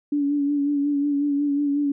sine tone with vibrato, 286.6 Hz, D4, 42 cents flat, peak -19 dBFS, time 0.12-1.92 s, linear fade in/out 5 ms, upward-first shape sine, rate 5.5 Hz, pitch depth 33 cents each way, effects none

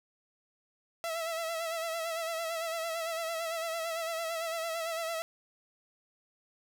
sawtooth tone with vibrato, 659.3 Hz, E5, in tune, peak -29 dBFS, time 1.04-5.22 s, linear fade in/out 0 ms, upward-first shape sine, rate 8.9 Hz, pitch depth 48 cents each way, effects none

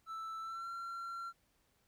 triangle tone with pitch glide, 1321 to 1366.8 Hz, E6 to F6, +3 to -38 cents, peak -39 dBFS, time 0.06-1.33 s, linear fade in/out 50 ms, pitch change +59 cents, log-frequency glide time 0.4-0.69 s, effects pink hiss -75 dBFS RMS until 1.87 s

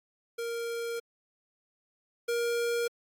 square tone pair in turn, 466.2 / 471.3 Hz, A#4 / A#4, 0 / +19 cents, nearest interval unison, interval 19 cents, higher second, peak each -33 / -28 dBFS, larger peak second, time 0.38-1 / 2.28-2.88 s, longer first, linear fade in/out 10 ms, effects AAC 64 kbps

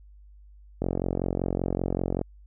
click train, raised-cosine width 2 ms, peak -13 dBFS, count 64, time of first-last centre 0.82-2.214 s, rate 45.2 Hz, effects added 50 Hz sine -48 dBFS peak until 2.46 s

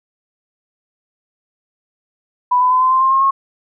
sine tone with pitch steps, 990 / 1003.2 / 1016.7 / 1030.3 / 1044 / 1058 / 1072.1 / 1086.5 Hz, B5 / B5 / B5 / C6 / C6 / C6 / C6 / C#6, +4 / +27 / +50 / -27 / -4 / +19 / +42 / -35 cents, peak -10 dBFS, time 2.51-3.31 s, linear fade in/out 10 ms, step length 100 ms, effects none

